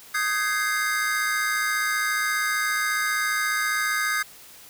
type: chord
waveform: square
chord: Ab major seventh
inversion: second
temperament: equal with one note detuned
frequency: 1244.5 / 1546.4 / 1661.2 / 2093 Hz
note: Eb6 / G6 / Ab6 / C7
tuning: 0 / -24 / 0 / 0 cents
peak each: -29 dBFS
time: 0.14-4.23 s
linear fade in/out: 10 ms
effects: white hiss -47 dBFS RMS until 4.69 s